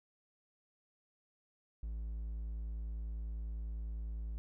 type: tone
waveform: triangle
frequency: 55 Hz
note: A1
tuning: in tune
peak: -36 dBFS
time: 1.83-4.38 s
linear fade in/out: 0 ms
effects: none